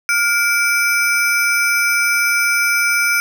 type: ring-modulated tone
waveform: square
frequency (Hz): 1864.7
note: A#6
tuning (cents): 0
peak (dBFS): -11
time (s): 0.09-3.2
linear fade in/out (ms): 0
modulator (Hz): 454
effects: none